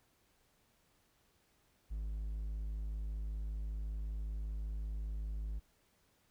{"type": "tone", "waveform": "triangle", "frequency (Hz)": 52.6, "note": "G#1", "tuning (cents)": 23, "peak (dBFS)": -35, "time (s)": [1.9, 5.6], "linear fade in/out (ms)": 20, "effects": ["pink hiss -73 dBFS RMS until 6.3 s"]}